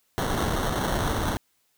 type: noise with sample-and-hold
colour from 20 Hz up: pink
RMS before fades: -26 dBFS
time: 0.18-1.37 s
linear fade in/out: 0 ms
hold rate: 2450 Hz
effects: white hiss -69 dBFS RMS until 1.77 s